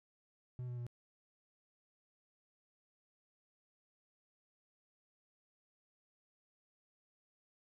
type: tone with pitch steps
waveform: triangle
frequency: 124.8 / 122.59 / 120.41 Hz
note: B2 / B2 / B2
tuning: +19 / -12 / -43 cents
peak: -38 dBFS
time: 0.59-0.866 s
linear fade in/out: 0 ms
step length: 92 ms
effects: none